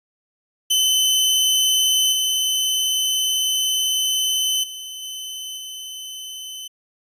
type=tone with level steps; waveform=sawtooth; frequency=3042 Hz; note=F#7; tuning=47 cents sharp; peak=-12 / -15 / -28 / -26 / -28 dBFS; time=0.7-6.68 s; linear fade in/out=10 ms; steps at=2.12 / 4.63 / 5.02 / 5.57 s; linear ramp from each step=10 ms; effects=resampled to 32000 Hz

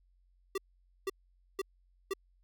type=tone bursts; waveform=square; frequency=388.2 Hz; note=G4; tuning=17 cents flat; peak=-32 dBFS; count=4; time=0.55-2.136 s; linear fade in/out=5 ms; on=29 ms; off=490 ms; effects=added 45 Hz sine -65 dBFS peak until 2.43 s

